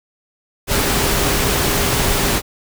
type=tone in noise; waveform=sine; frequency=404.8 Hz; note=G#4; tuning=44 cents flat; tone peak=-27 dBFS; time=0.67-2.42 s; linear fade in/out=50 ms; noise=pink; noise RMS=-17 dBFS; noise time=0.67-2.42 s; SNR=-13 dB; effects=none